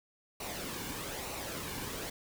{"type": "noise with flanger", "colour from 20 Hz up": "pink", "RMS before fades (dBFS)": -40, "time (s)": [0.4, 2.1], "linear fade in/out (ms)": 5, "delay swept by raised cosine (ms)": [0.59, 1.57], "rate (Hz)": 1.1, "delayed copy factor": -0.5, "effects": []}